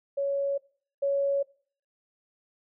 sine tone pair in turn, 558 / 558 Hz, C#5 / C#5, +11 / +11 cents, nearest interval unison, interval 0 cents, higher neither, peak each -25 / -23 dBFS, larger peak second, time 0.17-0.58 / 1.02-1.43 s, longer neither, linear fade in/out 10 ms, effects noise-tail reverb RT60 0.5 s tail -23 dB re dry

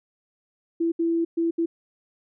sine tone bursts at uneven times, 333.4 Hz, E4, 20 cents sharp, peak -20 dBFS, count 4, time 0.8-0.92 / 0.99-1.25 / 1.37-1.51 / 1.58-1.66 s, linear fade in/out 10 ms, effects none

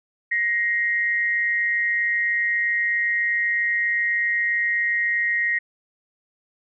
sine tone pair together, 1885.4 / 2093 Hz, A#6 / C7, +19 / 0 cents, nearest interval major second, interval 181 cents, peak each -20 / -26 dBFS, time 0.31-5.59 s, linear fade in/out 10 ms, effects none

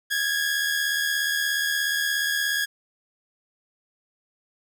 sawtooth tone pair together, 1643 / 1719.9 Hz, G#6 / A6, -19 / -40 cents, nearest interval minor second, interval 79 cents, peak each -20 / -26 dBFS, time 0.1-2.66 s, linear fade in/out 20 ms, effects none

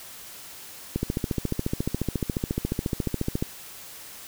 click train, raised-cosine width 3 ms, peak -12 dBFS, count 36, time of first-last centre 0.96-3.425 s, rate 14.2 Hz, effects white hiss -43 dBFS RMS until 4.27 s

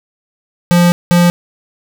square tone bursts at uneven times, 174.61 Hz, F3, in tune, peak -7 dBFS, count 2, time 0.71-0.92 / 1.11-1.3 s, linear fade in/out 0 ms, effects none

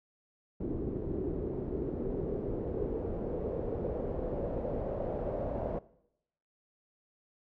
pink noise with low-pass filter sweep, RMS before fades -35 dBFS, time 0.6-5.79 s, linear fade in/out 5 ms, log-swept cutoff 350 to 610 Hz, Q 3.5, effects noise-tail reverb RT60 0.8 s tail -20 dB re dry

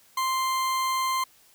40% pulse tone, 1046.5 Hz, C6, in tune, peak -23 dBFS, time 0.17-1.24 s, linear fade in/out 5 ms, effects white hiss -58 dBFS RMS until 1.54 s

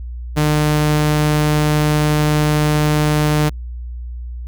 sawtooth tone, 150.8 Hz, D3, 46 cents sharp, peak -9 dBFS, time 0.36-3.5 s, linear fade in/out 20 ms, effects added 60 Hz sine -25 dBFS peak until 4.47 s + Opus 48 kbps

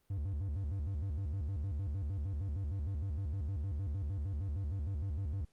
triangle tone with vibrato, 84.6 Hz, E2, 45 cents sharp, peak -32 dBFS, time 0.1-5.45 s, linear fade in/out 5 ms, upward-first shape square, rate 6.5 Hz, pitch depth 260 cents each way, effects pink hiss -75 dBFS RMS until 5.52 s + Opus 32 kbps

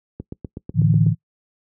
click train, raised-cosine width 3 ms, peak -17 dBFS, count 8, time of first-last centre 0.2-1.065 s, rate 8.09 Hz
sine chord, A suspended fourth, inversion none, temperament equal, 110 / 146.83 / 164.81 Hz, A2 / D3 / E3, 0 / 0 / 0 cents, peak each -17 dBFS, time 0.74-1.15 s, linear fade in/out 50 ms
effects noise-tail reverb RT60 0.1 s tail -23 dB re dry + high-pass 60 Hz 12 dB/octave

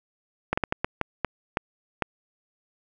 slowing click train, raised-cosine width 0.5 ms, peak -8 dBFS, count 9, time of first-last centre 0.53-2.023 s, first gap 45 ms, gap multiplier 1.39, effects none

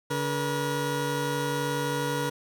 20% pulse tone pair together, 142.82 / 480.4 Hz, D3 / B4, -48 / -48 cents, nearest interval octave + major sixth, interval 2100 cents, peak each -25 / -24 dBFS, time 0.1-2.3 s, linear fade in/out 10 ms, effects none

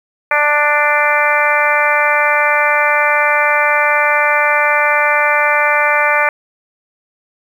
harmonic tone, 295.1 Hz, D4, 8 cents sharp, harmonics 2 / 3 / 4 / 5 / 6 / 7 / 8, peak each -18 / -18 / -18 / -18 / -18 / -18 / -18 dBFS, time 0.31-6.29 s, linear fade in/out 2 ms, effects 7-bit

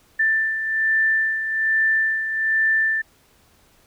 sine beating tone pair, 1773 / 1774.2 Hz, A6 / A6, +13 / +14 cents, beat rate 1.2 Hz, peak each -18 / -26 dBFS, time 0.19-3.02 s, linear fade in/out 10 ms, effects pink hiss -57 dBFS RMS until 3.86 s

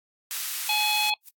white high-pass noise, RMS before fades -31 dBFS, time 0.31-1.1 s, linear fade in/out 0 ms, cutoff 1500 Hz, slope 12 dB/octave
harmonic tone, 845 Hz, G#5, 30 cents sharp, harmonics 1 / 3 / 4 / 5, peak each -28 / -26 / -28 / -29 dBFS, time 0.69-1.14 s, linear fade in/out 2 ms
violet noise with exponential growth, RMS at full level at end -36 dBFS, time 1.21-1.29 s, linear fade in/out 5 ms, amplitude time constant 16 ms
effects noise-tail reverb RT60 0.1 s tail -23 dB re dry + AAC 64 kbps

